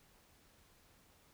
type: silence
effects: pink hiss -67 dBFS RMS until 1.33 s